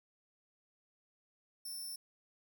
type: tone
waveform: 10% pulse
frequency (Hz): 5370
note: E8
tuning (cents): +31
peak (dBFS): -36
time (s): 1.65-1.96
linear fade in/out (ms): 5
effects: none

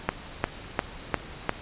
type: click train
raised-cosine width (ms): 0.5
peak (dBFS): -7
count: 5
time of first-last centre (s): 0.09-1.494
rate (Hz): 2.85
effects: pink hiss -42 dBFS RMS until 1.61 s + resampled to 8000 Hz

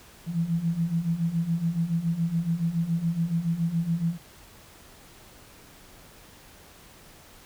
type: beating tone pair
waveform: sine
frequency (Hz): 162.9 / 170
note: E3 / F3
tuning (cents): -20 / -46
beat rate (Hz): 7.1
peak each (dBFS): -29 / -25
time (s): 0.26-4.18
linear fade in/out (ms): 50
effects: pink hiss -51 dBFS RMS until 7.45 s

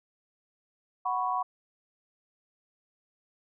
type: chord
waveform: sine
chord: F# suspended fourth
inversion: none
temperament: equal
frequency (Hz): 740 / 987.8 / 1108.7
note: F#5 / B5 / C#6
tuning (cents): 0 / 0 / 0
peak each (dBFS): -31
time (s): 1.05-1.43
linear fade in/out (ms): 10
effects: none

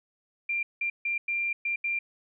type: tone bursts at uneven times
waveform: sine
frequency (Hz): 2380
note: D7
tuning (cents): +22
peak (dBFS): -26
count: 6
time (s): 0.49-0.63 / 0.81-0.9 / 1.05-1.18 / 1.28-1.53 / 1.65-1.76 / 1.84-1.99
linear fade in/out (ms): 5
effects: none

